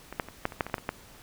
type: clicks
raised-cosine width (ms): 0.5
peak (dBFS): -23 / -12 / -26 / -11 / -25 / -10 / -21 / -28 / -11 / -23 / -13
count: 11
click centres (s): 0.126 / 0.198 / 0.286 / 0.454 / 0.522 / 0.608 / 0.666 / 0.698 / 0.742 / 0.782 / 0.891
effects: pink hiss -52 dBFS RMS until 1.22 s